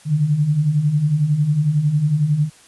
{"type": "beating tone pair", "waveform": "sine", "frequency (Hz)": [141.1, 152.1], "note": ["C#3", "D#3"], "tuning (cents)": [31, -39], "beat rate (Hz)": 11, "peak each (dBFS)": [-22, -15], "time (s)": [0.05, 2.5], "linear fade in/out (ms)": 50, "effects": ["white hiss -48 dBFS RMS until 2.67 s", "resampled to 24000 Hz"]}